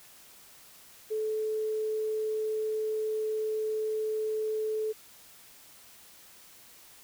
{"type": "tone", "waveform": "sine", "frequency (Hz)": 433.7, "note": "A4", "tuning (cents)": -25, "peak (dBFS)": -28, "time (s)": [1.1, 4.93], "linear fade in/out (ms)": 20, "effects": ["white hiss -54 dBFS RMS until 7.03 s"]}